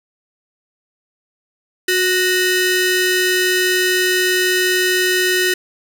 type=ring-modulated tone; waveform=sawtooth; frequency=1111 Hz; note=C#6; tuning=4 cents sharp; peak=-7 dBFS; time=1.88-5.54 s; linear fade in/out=5 ms; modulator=745 Hz; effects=none